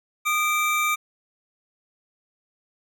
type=tone pair together; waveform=square; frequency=1228 / 2333 Hz; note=D#6 / D7; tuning=-23 / -12 cents; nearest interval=major seventh; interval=1111 cents; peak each=-24 dBFS; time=0.25-0.96 s; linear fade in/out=20 ms; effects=none